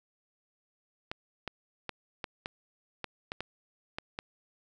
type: clicks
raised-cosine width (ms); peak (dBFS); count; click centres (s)
0.3; -19; 10; 1.115 / 1.477 / 1.893 / 2.242 / 2.459 / 3.043 / 3.319 / 3.406 / 3.985 / 4.189
effects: none